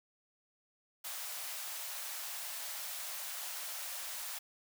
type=high-pass noise; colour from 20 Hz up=white; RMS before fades=-42 dBFS; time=1.04-4.39 s; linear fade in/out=10 ms; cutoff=560 Hz; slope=48 dB/octave; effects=none